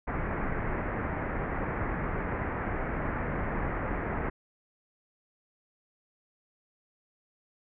pink low-pass noise, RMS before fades -32 dBFS, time 0.07-4.3 s, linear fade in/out 10 ms, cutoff 2100 Hz, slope 48 dB/octave, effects none

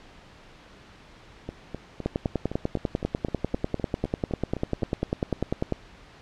two click trains, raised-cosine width 2 ms, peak -19 / -11 dBFS, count 14 / 38, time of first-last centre 1.49-4.823 / 2.06-5.723 s, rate 3.9 / 10.1 Hz, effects pink hiss -50 dBFS RMS until 6.21 s + low-pass 4000 Hz 12 dB/octave

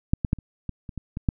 clicks, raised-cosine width 5 ms, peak -6 / -11 / -8 / -27 / -17 / -23 / -20 / -18 / -9 dBFS, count 9, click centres 0.135 / 0.248 / 0.331 / 0.387 / 0.693 / 0.892 / 0.977 / 1.171 / 1.288 s, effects none

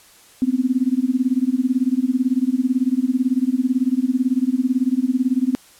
sine tone with tremolo, 256.1 Hz, C4, 37 cents flat, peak -12 dBFS, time 0.42-5.55 s, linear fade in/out 0 ms, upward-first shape sine, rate 18 Hz, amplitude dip 95%, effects white hiss -49 dBFS RMS until 5.79 s + low-pass 12000 Hz 12 dB/octave

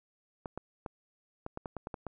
clicks, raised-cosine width 1 ms, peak -24 dBFS, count 10, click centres 0.458 / 0.576 / 0.862 / 1.464 / 1.574 / 1.658 / 1.767 / 1.871 / 1.942 / 2.067 s, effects none

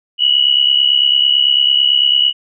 sine tone pair together, 2896 / 2965 Hz, F#7 / F#7, -38 / +3 cents, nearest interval unison, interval 41 cents, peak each -12 dBFS, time 0.18-2.33 s, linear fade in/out 50 ms, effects none

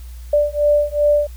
sine beating tone pair, 587 / 589.6 Hz, D5 / D5, -1 / +7 cents, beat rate 2.6 Hz, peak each -16 dBFS, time 0.33-1.27 s, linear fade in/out 5 ms, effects added 60 Hz sine -31 dBFS peak until 1.36 s + white hiss -49 dBFS RMS until 1.36 s

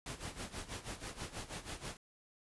pink noise with tremolo, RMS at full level -42 dBFS, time 0.06-1.97 s, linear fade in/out 2 ms, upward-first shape sine, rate 6.2 Hz, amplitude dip 80%, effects resampled to 24000 Hz

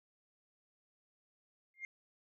sine tone with exponential growth, 2119 Hz, C7, 21 cents sharp, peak -35 dBFS, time 1.74-1.85 s, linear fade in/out 1 ms, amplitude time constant 22 ms, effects tanh soft clip ceiling -36 dBFS

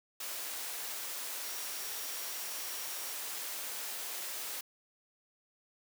sine tone in noise, 5630 Hz, F8, 13 cents sharp, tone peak -49 dBFS, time 1.43-3.13 s, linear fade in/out 5 ms, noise white, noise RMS -40 dBFS, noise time 0.2-4.61 s, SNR -12 dB, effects high-pass 400 Hz 12 dB/octave

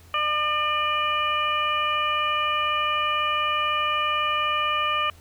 harmonic tone with a mistuned harmonic, 602 Hz, D5, 43 cents sharp, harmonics 1 / 2 / 3 / 4 / 5, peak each -34 / -23 / -34 / -29 / -29 dBFS, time 0.14-5.1 s, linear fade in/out 2 ms, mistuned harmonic 5, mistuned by -35 cents, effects added 84 Hz sine -49 dBFS peak until 5.2 s + pink hiss -54 dBFS RMS until 5.2 s

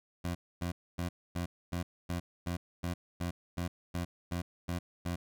20% pulse tone bursts, 87.3 Hz, F2, in tune, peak -28 dBFS, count 14, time 0.24-5.16 s, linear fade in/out 10 ms, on 110 ms, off 260 ms, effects none

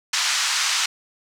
white band-pass noise, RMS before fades -22 dBFS, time 0.13-0.86 s, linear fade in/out 5 ms, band 970 to 6800 Hz, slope 24 dB/octave, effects none

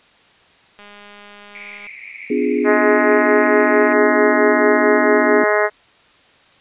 click train, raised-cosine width 0.3 ms, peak -25 dBFS, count 222, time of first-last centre 0.79-1.868 s, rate 205 Hz
white band-pass noise, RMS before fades -36 dBFS, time 1.55-3.93 s, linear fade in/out 2 ms, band 2100 to 2400 Hz, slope 96 dB/octave
sine chord, B diminished seventh, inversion none, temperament equal with one note detuned, 252.3 / 293.7 / 349.2 / 415.3 Hz, B3 / D4 / F4 / Ab4, +37 / 0 / 0 / 0 cents, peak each -20 / -21 / -23 / -19 dBFS, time 2.3-5.44 s, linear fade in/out 5 ms
harmonic tone, 209.9 Hz, G#3, 19 cents sharp, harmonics 2 / 3 / 4 / 5 / 6 / 7 / 8 / 9 / 10, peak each -18 / -18 / -24 / -24 / -24 / -25 / -24 / -22 / -27 dBFS, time 2.64-5.7 s, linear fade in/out 50 ms
effects white hiss -51 dBFS RMS until 6.6 s + resampled to 8000 Hz

